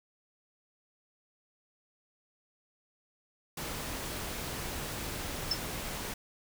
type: noise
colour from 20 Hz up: pink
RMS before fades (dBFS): -38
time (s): 3.57-6.14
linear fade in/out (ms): 5
type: tone with exponential decay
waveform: sine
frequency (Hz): 5290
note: E8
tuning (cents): +5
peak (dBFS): -23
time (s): 5.51-5.59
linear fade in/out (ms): 5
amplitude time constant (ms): 16
effects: none